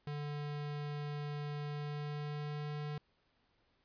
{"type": "tone with pitch glide", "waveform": "square", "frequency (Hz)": [146.83, 148.45], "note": ["D3", "D3"], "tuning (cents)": [0, 19], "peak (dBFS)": -39, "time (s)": [0.07, 2.98], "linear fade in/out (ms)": 2, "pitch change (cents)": 19, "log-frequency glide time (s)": [1.64, 2.73], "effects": ["pink hiss -75 dBFS RMS until 3.84 s", "resampled to 11025 Hz"]}